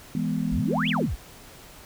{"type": "chord", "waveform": "sine", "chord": "E major", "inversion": "none", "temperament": "equal", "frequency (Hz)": [164.81, 207.7, 246.9], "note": ["E3", "G#3", "B3"], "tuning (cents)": [0, 0, 0], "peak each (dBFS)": [-28, -28, -28], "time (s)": [0.15, 1.06], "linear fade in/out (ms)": 2}
{"type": "exponential two-way sweep", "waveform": "sine", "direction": "up then down", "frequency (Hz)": [39, 3520, 39], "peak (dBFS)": -25, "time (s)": [0.51, 1.16], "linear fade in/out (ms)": 20, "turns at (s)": 0.89}
{"effects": ["pink hiss -47 dBFS RMS until 1.85 s"]}